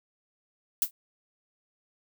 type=noise with exponential decay; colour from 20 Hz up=violet; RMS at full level=-19 dBFS; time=0.82-0.91 s; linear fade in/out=1 ms; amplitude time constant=18 ms; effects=none